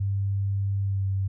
sine tone with pitch glide, 98.8 to 96.82 Hz, G2 to G2, +14 to -21 cents, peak -23 dBFS, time 0-1.28 s, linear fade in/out 10 ms, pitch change -35 cents, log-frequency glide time 0.83-1.06 s, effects none

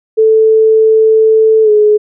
sine tone with pitch glide, 440 to 422.1 Hz, A4 to G#4, 0 to +28 cents, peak -4 dBFS, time 0.17-1.98 s, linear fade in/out 20 ms, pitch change -72 cents, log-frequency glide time 1.63-1.7 s, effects none

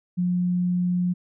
sine tone, 178.6 Hz, F3, 39 cents sharp, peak -20 dBFS, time 0.17-1.14 s, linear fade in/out 20 ms, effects none

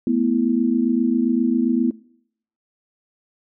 sine chord, A suspended second, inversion none, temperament just, 220 / 247.5 / 330 Hz, A3 / B3 / E4, 0 / +4 / +2 cents, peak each -23 / -18 / -23 dBFS, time 0.07-1.91 s, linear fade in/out 2 ms, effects noise-tail reverb RT60 0.7 s tail -23 dB re dry

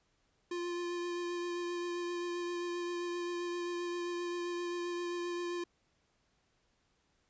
square tone with vibrato, 349.2 Hz, F4, in tune, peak -36 dBFS, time 0.51-5.64 s, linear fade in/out 5 ms, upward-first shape triangle, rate 7.6 Hz, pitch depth 16 cents each way, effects pink hiss -75 dBFS RMS until 7.29 s + resampled to 16000 Hz

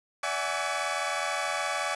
20% pulse tone cluster, 579 / 660 / 748 / 833 / 1139 Hz, D5 / E5 / F#5 / G#5 / C#6, -25 / +2 / +19 / +5 / +47 cents, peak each -30 dBFS, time 0.23-1.95 s, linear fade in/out 5 ms, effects resampled to 22050 Hz + 8-bit

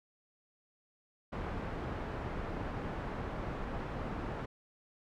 pink low-pass noise, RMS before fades -39 dBFS, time 1.32-4.46 s, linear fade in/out 10 ms, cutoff 1400 Hz, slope 12 dB/octave, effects none

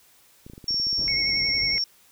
clicks, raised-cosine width 3 ms, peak -29 dBFS, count 12, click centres 0.465 / 0.499 / 0.535 / 0.579 / 0.642 / 0.708 / 0.744 / 0.799 / 0.869 / 0.929 / 0.994 / 1.108 s
sine tone, 5490 Hz, F8, 31 cents flat, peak -22 dBFS, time 0.68-1.84 s, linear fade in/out 2 ms
pink low-pass noise, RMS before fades -39 dBFS, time 0.97-1.79 s, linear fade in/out 20 ms, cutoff 500 Hz, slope 12 dB/octave
sine tone with vibrato, 2175 Hz, C#7, 33 cents flat, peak -26 dBFS, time 1.08-1.78 s, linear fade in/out 0 ms, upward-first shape triangle, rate 11 Hz, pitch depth 41 cents each way
effects white hiss -57 dBFS RMS until 2.11 s

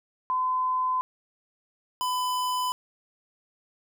sine / square tone pair in turn, 1020 / 1003.6 Hz, C6 / B5, -44 / +28 cents, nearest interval unison, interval 28 cents, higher first, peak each -23 / -26 dBFS, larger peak first, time 0.3-1.01 / 2.01-2.72 s, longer neither, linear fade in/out 0 ms, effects none

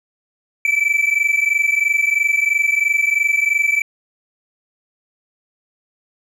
triangle tone pair together, 2304 / 2327 Hz, D7 / D7, -34 / -17 cents, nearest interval unison, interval 17 cents, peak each -15 dBFS, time 0.65-3.82 s, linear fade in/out 2 ms, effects tanh soft clip ceiling -5 dBFS

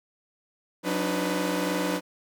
sawtooth tone cluster, 182.5 / 287.1 / 309.6 / 498 Hz, F#3 / D4 / D#4 / B4, -24 / -39 / -9 / +14 cents, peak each -27 dBFS, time 0.83-2.01 s, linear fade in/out 50 ms, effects none

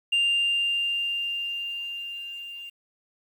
sine tone with level ramp, 2794 Hz, F7, in tune, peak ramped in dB -17 to -37 dBFS, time 0.12-2.7 s, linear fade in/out 10 ms, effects tanh soft clip ceiling -18 dBFS + 9-bit

